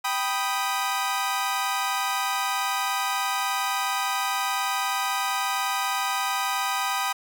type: chord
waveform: sawtooth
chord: G augmented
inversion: none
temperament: equal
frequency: 784 / 987.8 / 1244.5 Hz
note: G5 / B5 / D#6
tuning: 0 / 0 / 0 cents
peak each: -25 dBFS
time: 0.04-7.13 s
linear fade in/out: 10 ms
effects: none